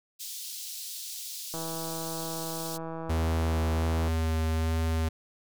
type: high-pass noise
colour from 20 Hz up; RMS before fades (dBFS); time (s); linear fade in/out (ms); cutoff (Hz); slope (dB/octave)
pink; -39; 0.19-2.78; 20; 3800; 24
type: click train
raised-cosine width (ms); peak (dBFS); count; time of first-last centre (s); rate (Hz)
1; -24; 415; 1.54-4.08; 163
type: tone with vibrato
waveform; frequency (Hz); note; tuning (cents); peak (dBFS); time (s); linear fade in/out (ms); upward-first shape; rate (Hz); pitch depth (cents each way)
square; 80.6; E2; -38; -26; 3.09-5.09; 10; sine; 1.3; 12
effects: none